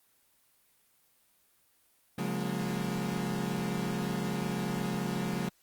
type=chord; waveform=35% pulse; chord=Bb minor seventh; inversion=first; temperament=equal with one note detuned; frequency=138.59 / 179.21 / 207.7 / 233.1 Hz; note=Db3 / F3 / Ab3 / Bb3; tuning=0 / +45 / 0 / 0 cents; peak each=-36 / -33 / -34 / -38 dBFS; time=2.18-5.49 s; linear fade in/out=5 ms; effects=white hiss -68 dBFS RMS until 5.62 s + Opus 32 kbps